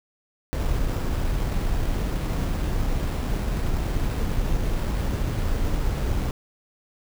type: noise with sample-and-hold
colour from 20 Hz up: brown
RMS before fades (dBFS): -24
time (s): 0.53-6.31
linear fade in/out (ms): 0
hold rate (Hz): 6300
effects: none